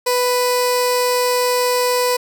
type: tone with notch filter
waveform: 15% pulse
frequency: 495.3 Hz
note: B4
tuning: 5 cents sharp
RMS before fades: -17 dBFS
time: 0.06-2.17 s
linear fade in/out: 10 ms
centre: 1600 Hz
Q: 1.1
effects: none